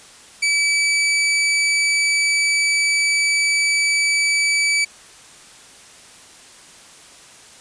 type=tone; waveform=sawtooth; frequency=2300 Hz; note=D7; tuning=37 cents flat; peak=-12 dBFS; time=0.42-4.85 s; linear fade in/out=10 ms; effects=white hiss -44 dBFS RMS until 7.6 s + resampled to 22050 Hz